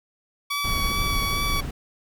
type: tone with vibrato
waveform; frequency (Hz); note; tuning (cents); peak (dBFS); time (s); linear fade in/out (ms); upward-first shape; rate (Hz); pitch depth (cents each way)
15% pulse; 1139; C#6; +47; -18; 0.5-1.61; 10; triangle; 2.4; 18
type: noise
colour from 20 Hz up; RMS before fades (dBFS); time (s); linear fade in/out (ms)
brown; -27; 0.64-1.71; 5
effects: none